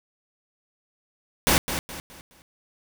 pink noise with echo, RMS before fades -19 dBFS, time 1.47-1.58 s, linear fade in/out 0 ms, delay 210 ms, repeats 4, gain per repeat -9 dB, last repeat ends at 2.42 s, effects none

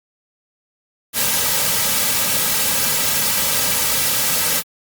white noise with comb filter, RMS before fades -18 dBFS, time 1.13-4.63 s, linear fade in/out 50 ms, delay 2.8 ms, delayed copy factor -0.7, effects Opus 48 kbps

